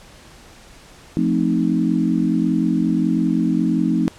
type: chord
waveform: sine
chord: F dominant seventh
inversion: none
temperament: equal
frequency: 174.61 / 220 / 261.6 / 311.1 Hz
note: F3 / A3 / C4 / Eb4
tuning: 0 / 0 / 0 / 0 cents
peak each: -21 dBFS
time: 1.17-4.08 s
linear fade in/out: 0 ms
effects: pink hiss -45 dBFS RMS until 4.18 s + low-pass 9000 Hz 12 dB/octave